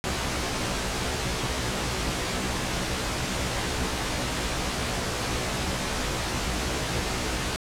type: noise with comb filter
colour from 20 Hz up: pink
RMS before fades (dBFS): -28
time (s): 0.04-7.56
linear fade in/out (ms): 0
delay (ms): 16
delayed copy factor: +1
effects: low-pass 8000 Hz 12 dB/octave